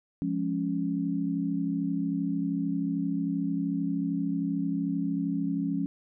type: chord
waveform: sine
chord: Db major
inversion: first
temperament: equal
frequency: 174.61 / 207.7 / 277.2 Hz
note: F3 / Ab3 / Db4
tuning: 0 / 0 / 0 cents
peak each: -31 / -33 / -29 dBFS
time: 0.22-5.86 s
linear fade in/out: 0 ms
effects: none